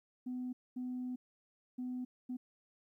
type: tone bursts at uneven times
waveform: sine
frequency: 251.1 Hz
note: B3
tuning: 29 cents sharp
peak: -36 dBFS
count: 4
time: 0.26-0.53 / 0.76-1.16 / 1.78-2.05 / 2.29-2.37 s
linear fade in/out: 10 ms
effects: tanh soft clip ceiling -34 dBFS + 13-bit